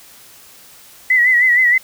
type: tone with vibrato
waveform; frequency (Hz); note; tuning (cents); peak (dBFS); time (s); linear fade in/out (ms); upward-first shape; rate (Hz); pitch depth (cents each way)
sine; 1975.5; B6; 0; -9; 1.1-1.78; 5; sine; 6.4; 68
effects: white hiss -43 dBFS RMS until 1.83 s